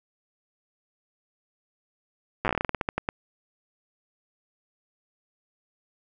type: slowing click train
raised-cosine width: 0.5 ms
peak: -10 dBFS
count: 17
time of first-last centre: 2.45-3.089 s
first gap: 8 ms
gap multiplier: 1.19
effects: none